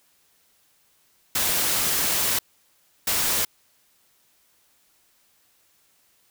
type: noise bursts at uneven times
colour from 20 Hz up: white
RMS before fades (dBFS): -23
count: 2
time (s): 1.35-2.39 / 3.07-3.45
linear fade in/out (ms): 5
effects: white hiss -63 dBFS RMS until 6.3 s